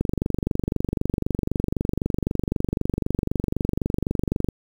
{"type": "click train", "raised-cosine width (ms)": 3, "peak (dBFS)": -9, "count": 108, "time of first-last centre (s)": [0.01, 4.487], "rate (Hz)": 23.9, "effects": ["7-bit"]}